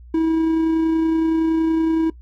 triangle tone with amplitude modulation, 323.3 Hz, E4, 34 cents flat, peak -12 dBFS, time 0.14-2.1 s, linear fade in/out 5 ms, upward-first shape sine, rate 30.7 Hz, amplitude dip 25%, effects noise-tail reverb RT60 0.1 s tail -19 dB re dry + added 60 Hz sine -39 dBFS peak until 2.21 s

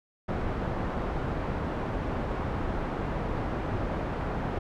pink low-pass noise, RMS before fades -31 dBFS, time 0.28-4.59 s, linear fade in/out 10 ms, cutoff 1200 Hz, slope 12 dB/octave, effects none

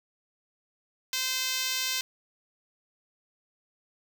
5% pulse tone with high-pass filter, 517 Hz, C5, 21 cents flat, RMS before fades -30 dBFS, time 1.13-2.01 s, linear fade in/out 2 ms, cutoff 1700 Hz, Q 0.54, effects none

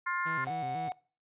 harmonic tone, 352.9 Hz, F4, 18 cents sharp, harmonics 3 / 4 / 5 / 6, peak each -33 / -35 / -37 / -39 dBFS, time 0.06-0.45 s, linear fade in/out 10 ms
sawtooth tone with vibrato, 146.83 Hz, D3, in tune, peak -36 dBFS, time 0.25-0.9 s, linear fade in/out 20 ms, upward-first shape square, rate 4 Hz, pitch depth 180 cents each way
triangle tone, 736 Hz, F#5, 9 cents flat, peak -30 dBFS, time 0.47-0.92 s, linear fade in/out 0 ms
effects noise-tail reverb RT60 0.4 s tail -23 dB re dry + resampled to 8000 Hz

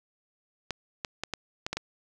clicks, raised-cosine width 0.2 ms, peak -14 dBFS, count 7, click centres 0.707 / 1.048 / 1.236 / 1.337 / 1.665 / 1.73 / 1.77 s, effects none

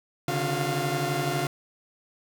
sawtooth tone cluster, 137 / 149 / 359.8 / 694 Hz, C#3 / D3 / F#4 / F5, -20 / +25 / -48 / -11 cents, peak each -27 dBFS, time 0.28-1.47 s, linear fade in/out 2 ms, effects none

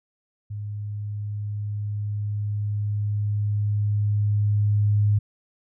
sine tone with level ramp, 103.83 Hz, G#2, in tune, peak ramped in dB -29 to -16 dBFS, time 0.5-5.19 s, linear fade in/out 10 ms, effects none

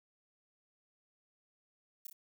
violet noise with echo, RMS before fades -44 dBFS, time 2.05-2.07 s, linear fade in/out 5 ms, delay 30 ms, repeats 2, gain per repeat -4 dB, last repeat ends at 2.13 s, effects none

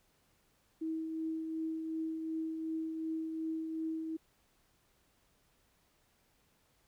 sine tone with tremolo, 320.7 Hz, E4, 48 cents flat, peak -33 dBFS, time 0.81-4.17 s, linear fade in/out 10 ms, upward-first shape triangle, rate 2.7 Hz, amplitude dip 40%, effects pink hiss -72 dBFS RMS until 6.87 s

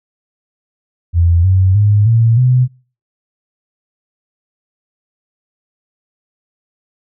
sine tone with pitch steps, 85.3 / 94.1 / 103.81 / 114.52 / 126.34 Hz, F2 / F#2 / G#2 / A#2 / B2, -40 / +30 / 0 / -30 / +40 cents, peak -7 dBFS, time 1.13-2.68 s, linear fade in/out 50 ms, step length 310 ms, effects noise-tail reverb RT60 0.4 s tail -25 dB re dry

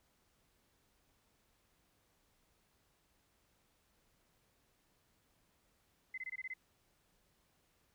sine tone bursts, 2047 Hz, C7, 38 cents flat, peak -40 dBFS, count 7, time 6.14-6.538 s, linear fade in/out 5 ms, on 38 ms, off 22 ms, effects pink hiss -75 dBFS RMS until 7.94 s

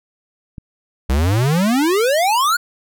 click, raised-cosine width 5 ms, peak -19 dBFS, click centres 0.582 s
square exponential sweep, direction up, 61.74 to 1480 Hz, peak -14 dBFS, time 1.09-2.57 s, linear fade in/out 10 ms
effects none

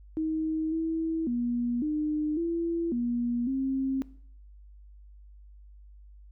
sine tone with pitch steps, 315.9 / 324.3 / 240.4 / 303.3 / 336.3 / 239.6 / 267 Hz, D#4 / E4 / B3 / D#4 / E4 / A#3 / C4, +26 / -28 / -46 / -44 / +35 / +48 / +35 cents, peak -26 dBFS, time 0.17-4.02 s, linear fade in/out 0 ms, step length 550 ms, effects noise-tail reverb RT60 0.6 s tail -20 dB re dry + added 50 Hz sine -48 dBFS peak until 6.31 s

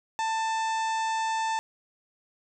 harmonic tone with a mistuned harmonic, 890 Hz, A5, 20 cents sharp, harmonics 1 / 2 / 3 / 4 / 5 / 6 / 7 / 8 / 9, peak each -26 / -36 / -40 / -42 / -46 / -48 / -46 / -48 / -49 dBFS, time 0.19-1.59 s, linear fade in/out 0 ms, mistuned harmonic 3, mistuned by -30 cents, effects none

